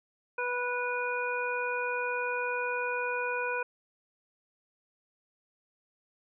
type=harmonic tone; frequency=490.9 Hz; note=B4; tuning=10 cents flat; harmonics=1 / 2 / 3 / 5; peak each=-34 / -35 / -34 / -36 dBFS; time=0.38-3.63 s; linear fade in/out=5 ms; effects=none